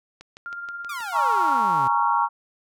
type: click train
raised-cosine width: 0.2 ms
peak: -25 dBFS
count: 9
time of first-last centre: 0.21-1.484 s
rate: 6.28 Hz
type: tone with tremolo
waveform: sine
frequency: 1396.9 Hz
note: F6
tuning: in tune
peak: -29 dBFS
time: 0.46-1.58 s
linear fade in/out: 0 ms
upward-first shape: triangle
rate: 18 Hz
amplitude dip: 45%
type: exponential sweep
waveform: sawtooth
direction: down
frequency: 1240 to 120 Hz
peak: -28 dBFS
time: 0.89-1.88 s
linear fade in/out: 5 ms
type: chord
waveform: sine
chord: Bb minor seventh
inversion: third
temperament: equal with one note detuned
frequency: 830.6 / 932.3 / 1108.7 / 1369.7 Hz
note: Ab5 / Bb5 / Db6 / F6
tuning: 0 / 0 / 0 / -34 cents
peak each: -26 / -21 / -23 / -27 dBFS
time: 1.12-2.29 s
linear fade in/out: 50 ms
effects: none